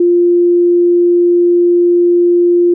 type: tone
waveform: sine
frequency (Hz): 349.2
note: F4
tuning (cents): 0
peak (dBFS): -6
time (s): 0-2.74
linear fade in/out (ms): 5
effects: none